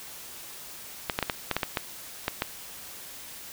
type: clicks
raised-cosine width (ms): 0.3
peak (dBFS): -9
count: 10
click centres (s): 1.098 / 1.189 / 1.227 / 1.298 / 1.513 / 1.566 / 1.632 / 1.772 / 2.281 / 2.421
effects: white hiss -43 dBFS RMS until 3.52 s